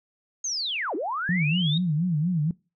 sine linear two-way sweep, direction down then up, 6580 to 278.8 to 3800 Hz, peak -26 dBFS, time 0.44-1.78 s, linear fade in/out 5 ms, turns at 0.95 s
sine tone with vibrato, 164.81 Hz, E3, in tune, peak -21 dBFS, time 1.29-2.51 s, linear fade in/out 2 ms, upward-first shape sine, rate 4.2 Hz, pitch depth 190 cents each way
effects noise-tail reverb RT60 0.3 s tail -23 dB re dry

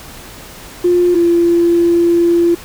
triangle tone pair in turn, 353.5 / 342.2 Hz, F4 / F4, +21 / -35 cents, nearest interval minor second, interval 56 cents, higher first, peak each -4 dBFS, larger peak neither, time 0.84-1.15 / 1.15-2.55 s, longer second, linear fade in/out 10 ms, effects tanh soft clip ceiling -6 dBFS + pink hiss -34 dBFS RMS until 2.64 s

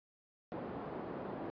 pink band-pass noise, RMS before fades -43 dBFS, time 0.52-1.5 s, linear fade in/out 0 ms, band 200 to 800 Hz, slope 12 dB/octave, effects resampled to 11025 Hz

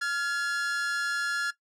45% pulse tone pair together, 1395 / 1692.5 Hz, F6 / G#6, -2 / +32 cents, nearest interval minor third, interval 334 cents, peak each -30 / -29 dBFS, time 0.01-1.51 s, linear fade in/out 10 ms, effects noise-tail reverb RT60 0.1 s tail -17 dB re dry + low-pass 8000 Hz 12 dB/octave

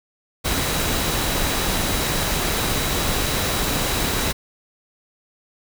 sine tone in noise, 3900 Hz, B7, 23 cents flat, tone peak -33 dBFS, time 0.44-4.33 s, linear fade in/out 20 ms, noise pink, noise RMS -22 dBFS, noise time 0.44-4.33 s, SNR -14 dB, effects none

